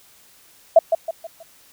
sine tone with echo, 659.3 Hz, E5, in tune, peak -5 dBFS, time 0.76-0.79 s, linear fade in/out 5 ms, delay 160 ms, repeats 4, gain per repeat -8 dB, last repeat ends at 1.43 s, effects white hiss -52 dBFS RMS until 1.72 s

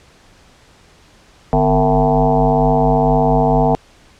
sine tone with frequency modulation, 456.8 Hz, A#4, 35 cents flat, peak -10 dBFS, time 1.53-3.75 s, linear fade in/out 0 ms, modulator 102 Hz, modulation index 3.9, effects pink hiss -48 dBFS RMS until 4.19 s + low-pass 7000 Hz 12 dB/octave

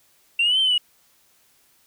sine linear two-way sweep, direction up then down, 2711 to 3136 to 2877 Hz, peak -15 dBFS, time 0.39-0.78 s, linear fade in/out 5 ms, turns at 0.6 s, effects tanh soft clip ceiling -13 dBFS + white hiss -60 dBFS RMS until 1.86 s

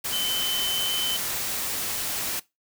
sine tone in noise, 3059 Hz, G7, 43 cents flat, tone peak -26 dBFS, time 0.12-1.17 s, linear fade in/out 10 ms, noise white, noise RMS -29 dBFS, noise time 0.04-2.4 s, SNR 0 dB, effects noise-tail reverb RT60 0.2 s tail -20 dB re dry

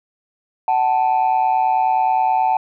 sine tone pair together, 750.6 / 880 Hz, F#5 / A5, +25 / 0 cents, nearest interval minor third, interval 275 cents, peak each -15 dBFS, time 0.68-2.57 s, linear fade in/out 2 ms, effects tanh soft clip ceiling -10 dBFS

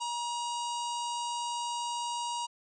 harmonic tone with a mistuned harmonic, 953 Hz, A#5, 38 cents sharp, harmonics 1 / 3 / 4 / 5 / 6 / 7 / 8 / 9, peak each -33 / -41 / -46 / -46 / -48 / -48 / -47 / -49 dBFS, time 0-2.47 s, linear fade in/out 20 ms, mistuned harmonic 5, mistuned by -16 cents, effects none

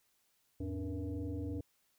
sine tone with frequency modulation, 104.4 Hz, G#2, 10 cents sharp, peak -36 dBFS, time 0.6-1.61 s, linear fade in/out 5 ms, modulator 186 Hz, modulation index 1.6, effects white hiss -75 dBFS RMS until 1.98 s

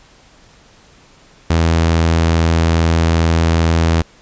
sawtooth tone, 82.41 Hz, E2, in tune, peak -7 dBFS, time 1.5-4.02 s, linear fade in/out 5 ms, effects pink hiss -47 dBFS RMS until 4.21 s + resampled to 16000 Hz

